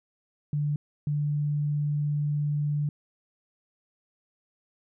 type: tone bursts at uneven times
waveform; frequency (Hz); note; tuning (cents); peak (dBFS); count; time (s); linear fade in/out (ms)
sine; 147.2; D3; +4; -24; 2; 0.53-0.76 / 1.07-2.89; 2
effects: none